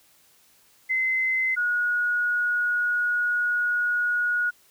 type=tone pair in turn; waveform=sine; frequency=2055 / 1450.5 Hz; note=C7 / F#6; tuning=-32 / -35 cents; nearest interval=tritone; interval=603 cents; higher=first; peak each=-21 dBFS; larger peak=neither; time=0.89-1.56 / 1.56-4.51 s; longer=second; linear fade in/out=20 ms; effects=white hiss -59 dBFS RMS until 4.7 s